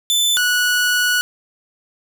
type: tone pair in turn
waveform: sawtooth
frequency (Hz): 3520 / 1469.8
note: A7 / F#6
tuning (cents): 0 / -12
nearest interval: octave + minor third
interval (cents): 1512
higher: first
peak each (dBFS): -11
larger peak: neither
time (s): 0.1-0.37 / 0.37-1.21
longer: second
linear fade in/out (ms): 0
effects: none